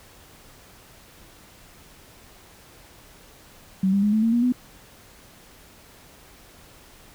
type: tone with pitch steps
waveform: sine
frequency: 190 / 198.76 / 207.9 / 217.5 / 227.5 / 238 / 249 Hz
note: F#3 / G3 / G#3 / A3 / A#3 / A#3 / B3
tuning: +46 / +24 / +2 / -20 / -42 / +36 / +14 cents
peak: -17 dBFS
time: 3.83-4.523 s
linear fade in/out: 5 ms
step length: 99 ms
effects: pink hiss -50 dBFS RMS until 7.14 s